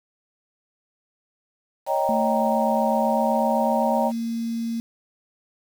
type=chord; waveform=sine; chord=Eb dominant seventh; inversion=third; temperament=equal; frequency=554.4 / 622.3 / 784 / 932.3 Hz; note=Db5 / Eb5 / G5 / Bb5; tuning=0 / 0 / 0 / 0 cents; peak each=-25 dBFS; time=1.86-4.12 s; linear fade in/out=50 ms
type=tone with pitch glide; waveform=sine; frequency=224.2 to 230 Hz; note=A3 to A#3; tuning=+33 to -23 cents; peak=-24 dBFS; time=2.09-4.8 s; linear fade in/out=0 ms; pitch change=+44 cents; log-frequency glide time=2.72-4.13 s
effects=7-bit